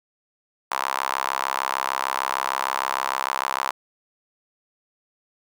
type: tone with high-pass filter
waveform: sawtooth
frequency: 66.6 Hz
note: C2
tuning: 31 cents sharp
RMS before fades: -26 dBFS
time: 0.71-3.71 s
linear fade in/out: 5 ms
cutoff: 1000 Hz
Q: 3.5
effects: none